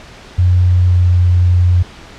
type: tone with pitch glide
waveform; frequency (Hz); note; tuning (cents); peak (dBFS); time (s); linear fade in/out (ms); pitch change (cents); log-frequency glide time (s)
sine; 90 to 88.97; F#2 to F2; -47 to +33; -7; 0.38-1.83; 10; -20; 0.72-1.11
effects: pink hiss -36 dBFS RMS until 2.18 s + low-pass 5000 Hz 12 dB/octave